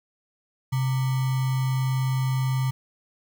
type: tone with sample-and-hold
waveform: sine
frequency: 130.81 Hz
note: C3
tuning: in tune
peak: -21 dBFS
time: 0.72-2.71 s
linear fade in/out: 10 ms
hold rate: 1050 Hz
effects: none